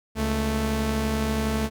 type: tone pair together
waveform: sawtooth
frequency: 69.3 / 220 Hz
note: C#2 / A3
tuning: 0 / 0 cents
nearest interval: octave + minor sixth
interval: 2000 cents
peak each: -23 / -21 dBFS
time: 0.15-1.7 s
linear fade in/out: 50 ms
effects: none